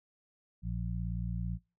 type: harmonic tone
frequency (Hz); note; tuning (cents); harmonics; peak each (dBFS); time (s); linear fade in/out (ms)
58; A#1; -8; 1 / 2 / 3; -36 / -38 / -38; 0.62-1.59; 50
effects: noise-tail reverb RT60 0.3 s tail -23 dB re dry